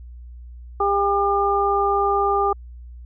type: harmonic tone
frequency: 400.9 Hz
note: G4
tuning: 39 cents sharp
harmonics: 1 / 2 / 3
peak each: -21 / -21 / -21 dBFS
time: 0.8-2.53 s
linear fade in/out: 5 ms
effects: added 60 Hz sine -36 dBFS peak until 3.05 s